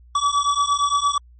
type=beating tone pair; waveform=square; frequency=1141 / 1149.7 Hz; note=C#6 / D6; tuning=+50 / -37 cents; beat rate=8.7 Hz; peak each=-21 dBFS; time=0.15-1.18 s; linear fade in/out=5 ms; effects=added 60 Hz sine -45 dBFS peak until 1.39 s + MP3 32 kbps